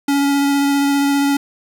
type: tone with vibrato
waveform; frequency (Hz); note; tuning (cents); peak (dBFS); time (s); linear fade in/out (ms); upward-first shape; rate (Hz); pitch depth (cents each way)
square; 281.2; C#4; +25; -14; 0.08-1.37; 5; sine; 15; 10
effects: 7-bit

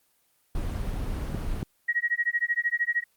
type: noise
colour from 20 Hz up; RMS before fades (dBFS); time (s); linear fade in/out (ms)
brown; -30; 0.55-1.63; 2
type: clicks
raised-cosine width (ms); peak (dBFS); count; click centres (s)
3; -19; 2; 1.348 / 1.629
type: tone with tremolo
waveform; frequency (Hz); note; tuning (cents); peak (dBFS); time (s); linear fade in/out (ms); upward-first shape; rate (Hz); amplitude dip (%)
sine; 1900; A#6; +33; -20; 1.88-3.04; 10; sine; 13; 100
effects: white hiss -68 dBFS RMS until 3.16 s + Opus 24 kbps

